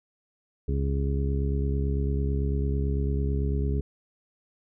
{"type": "harmonic tone", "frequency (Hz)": 69, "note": "C#2", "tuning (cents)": -7, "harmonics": [1, 2, 3, 4, 5, 6], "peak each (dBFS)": [-25, -30, -36, -37, -43, -35], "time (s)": [0.68, 3.81], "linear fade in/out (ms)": 5, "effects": []}